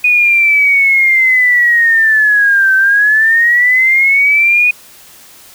sine linear two-way sweep, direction down then up, 2481 to 1540 to 2481 Hz, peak -6 dBFS, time 0.04-4.71 s, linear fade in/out 5 ms, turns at 2.75 s, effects white hiss -39 dBFS RMS until 5.54 s

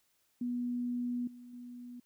sine tone with level steps, 244 Hz, B3, 21 cents flat, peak -32 / -48 / -44 dBFS, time 0.41-2 s, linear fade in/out 5 ms, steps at 1.27 / 1.53 s, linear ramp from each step 5 ms, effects white hiss -74 dBFS RMS until 2.05 s

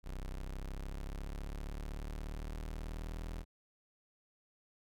35% pulse exponential sweep, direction up, 31.71 to 41.06 Hz, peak -38 dBFS, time 0.03-3.45 s, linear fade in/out 50 ms, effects none

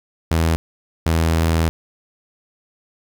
sawtooth tone pair in turn, 81.7 / 81.7 Hz, E2 / E2, -15 / -15 cents, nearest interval unison, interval 0 cents, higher neither, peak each -11 dBFS, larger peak neither, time 0.31-0.56 / 1.06-1.69 s, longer second, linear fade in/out 0 ms, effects 8-bit

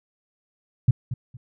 sine tone with echo, 123.47 Hz, B2, in tune, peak -11 dBFS, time 0.88-0.91 s, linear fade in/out 5 ms, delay 230 ms, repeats 2, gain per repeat -13 dB, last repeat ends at 1.37 s, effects none

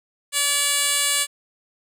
10% pulse tone with band-pass filter, 573 Hz, D5, 43 cents flat, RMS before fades -21 dBFS, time 0.32-1.27 s, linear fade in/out 50 ms, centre 8100 Hz, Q 1, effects none

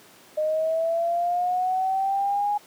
sine linear sweep, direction up, 611 to 830.6 Hz, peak -21 dBFS, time 0.37-2.58 s, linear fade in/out 10 ms, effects pink hiss -51 dBFS RMS until 2.66 s + high-pass 200 Hz 12 dB/octave

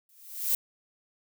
violet noise with exponential growth, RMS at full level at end -23 dBFS, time 0.09-0.55 s, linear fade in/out 2 ms, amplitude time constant 99 ms, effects none

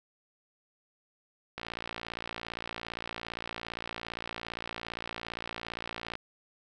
click train, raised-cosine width 0.3 ms, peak -20 dBFS, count 264, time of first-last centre 1.58-6.154 s, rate 57.5 Hz, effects none

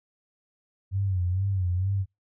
sine tone with vibrato, 93.7 Hz, F#2, 22 cents sharp, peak -23 dBFS, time 0.91-2.06 s, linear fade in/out 50 ms, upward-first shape sine, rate 2.2 Hz, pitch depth 97 cents each way, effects noise-tail reverb RT60 0.2 s tail -26 dB re dry

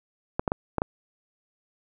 clicks, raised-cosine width 1 ms, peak -10 dBFS, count 5, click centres 0.395 / 0.478 / 0.519 / 0.783 / 0.819 s, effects none

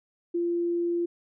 sine tone, 344.3 Hz, F4, 25 cents flat, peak -24 dBFS, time 0.34-1.06 s, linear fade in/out 10 ms, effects none

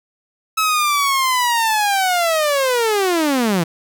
sawtooth linear sweep, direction down, 1300 to 158.6 Hz, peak -11 dBFS, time 0.57-3.64 s, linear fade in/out 10 ms, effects none

